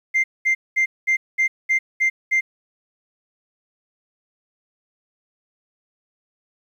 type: tone bursts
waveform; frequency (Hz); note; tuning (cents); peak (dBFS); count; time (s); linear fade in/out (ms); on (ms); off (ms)
sine; 2093; C7; 0; -13; 8; 0.14-2.41; 20; 100; 210
effects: tanh soft clip ceiling -13 dBFS + 9-bit